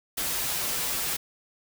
white noise with comb filter, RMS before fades -29 dBFS, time 0.17-1.17 s, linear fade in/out 10 ms, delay 9.3 ms, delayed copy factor -0.8, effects none

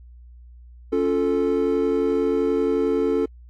triangle chord, Db augmented, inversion none, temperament equal, 277.2 / 349.2 / 440 Hz, Db4 / F4 / A4, 0 / 0 / 0 cents, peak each -22 / -23 / -19 dBFS, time 0.92-3.26 s, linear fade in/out 10 ms, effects added 60 Hz sine -42 dBFS peak until 3.49 s + AAC 64 kbps

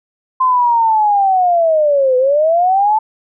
sine linear two-way sweep, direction down then up, 1041 to 500 to 882 Hz, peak -9 dBFS, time 0.4-2.99 s, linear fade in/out 10 ms, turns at 2.17 s, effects none

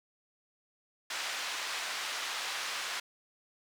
pink band-pass noise, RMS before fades -37 dBFS, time 1.1-3 s, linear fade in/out 5 ms, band 1200 to 5900 Hz, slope 12 dB/octave, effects none

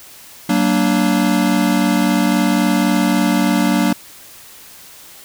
square chord, Gb augmented, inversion none, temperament equal with one note detuned, 189.43 / 233.1 / 293.7 Hz, Gb3 / Bb3 / D4, +41 / 0 / 0 cents, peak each -18 dBFS, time 0.49-3.93 s, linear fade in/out 5 ms, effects white hiss -40 dBFS RMS until 5.24 s

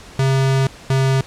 square tone pair in turn, 134.2 / 133.7 Hz, C3 / C3, +44 / +38 cents, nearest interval unison, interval 6 cents, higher first, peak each -14 dBFS, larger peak neither, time 0.19-0.67 / 0.9-1.21 s, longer first, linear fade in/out 2 ms, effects pink hiss -40 dBFS RMS until 1.26 s + low-pass 8000 Hz 12 dB/octave

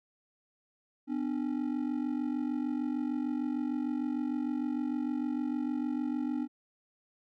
triangle ring-modulated tone, 274.3 Hz, C#4, 18 cents flat, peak -25 dBFS, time 1.07-6.48 s, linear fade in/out 50 ms, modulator 23.3 Hz, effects none

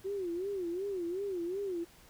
sine tone with vibrato, 370 Hz, F#4, in tune, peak -33 dBFS, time 0.04-1.85 s, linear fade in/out 20 ms, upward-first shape sine, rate 2.7 Hz, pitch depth 160 cents each way, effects pink hiss -59 dBFS RMS until 2.09 s

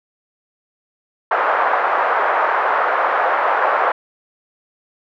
white band-pass noise, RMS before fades -17 dBFS, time 1.31-3.92 s, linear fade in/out 5 ms, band 540 to 1400 Hz, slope 24 dB/octave, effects none

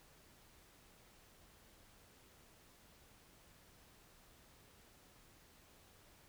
silence, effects pink hiss -65 dBFS RMS until 6.28 s

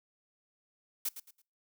blue noise with echo, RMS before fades -33 dBFS, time 1.05-1.09 s, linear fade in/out 5 ms, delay 110 ms, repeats 3, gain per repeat -11 dB, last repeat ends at 1.42 s, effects noise-tail reverb RT60 0.4 s tail -24 dB re dry

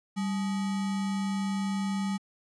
sine tone with sample-and-hold, 196 Hz, G3, in tune, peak -27 dBFS, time 0.16-2.18 s, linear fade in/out 20 ms, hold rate 1050 Hz, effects resampled to 22050 Hz

